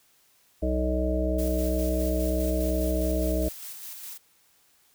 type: harmonic tone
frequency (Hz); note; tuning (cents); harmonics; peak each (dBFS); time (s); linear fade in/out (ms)
62.9; B1; +32; 1 / 3 / 5 / 7 / 9 / 10; -26 / -34 / -30 / -35 / -35 / -30; 0.62-3.49; 10
type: noise with tremolo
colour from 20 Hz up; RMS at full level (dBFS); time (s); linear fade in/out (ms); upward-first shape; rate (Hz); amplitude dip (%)
blue; -39; 1.38-4.18; 10; square; 4.9; 30
effects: white hiss -63 dBFS RMS until 4.94 s